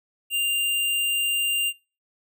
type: tone with sample-and-hold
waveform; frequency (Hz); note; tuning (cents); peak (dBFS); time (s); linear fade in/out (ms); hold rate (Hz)
sine; 2794; F7; 0; -21; 0.3-1.73; 50; 11025
effects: noise-tail reverb RT60 0.4 s tail -26 dB re dry